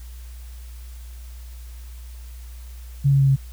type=tone with pitch steps; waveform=sine; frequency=139.3 / 138.02 / 136.75 / 135.49 Hz; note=C#3 / C#3 / C#3 / C#3; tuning=+9 / -7 / -23 / -39 cents; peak=-13 dBFS; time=3.04-3.364 s; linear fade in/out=20 ms; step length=81 ms; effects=added 60 Hz sine -35 dBFS peak until 3.52 s + white hiss -51 dBFS RMS until 3.52 s